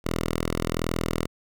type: tone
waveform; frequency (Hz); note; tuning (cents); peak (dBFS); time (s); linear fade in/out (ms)
5% pulse; 41.17; E1; -1; -14; 0.04-1.27; 20
effects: none